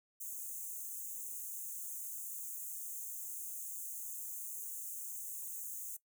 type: high-pass noise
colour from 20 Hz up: white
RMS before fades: -44 dBFS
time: 0.2-5.97 s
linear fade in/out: 10 ms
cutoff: 6300 Hz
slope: 96 dB/octave
effects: noise-tail reverb RT60 0.1 s tail -18 dB re dry